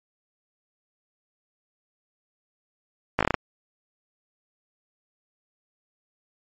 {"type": "slowing click train", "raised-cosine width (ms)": 0.5, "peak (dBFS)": -5, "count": 7, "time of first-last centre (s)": [3.19, 3.343], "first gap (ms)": 17, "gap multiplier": 1.16, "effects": ["MP3 48 kbps"]}